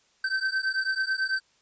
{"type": "beating tone pair", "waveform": "square", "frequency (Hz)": [1542, 1551.1], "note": ["G6", "G6"], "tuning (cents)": [-29, -19], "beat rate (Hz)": 9.1, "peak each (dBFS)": -29, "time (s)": [0.24, 1.4], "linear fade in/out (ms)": 5, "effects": ["white hiss -65 dBFS RMS until 1.61 s", "resampled to 16000 Hz"]}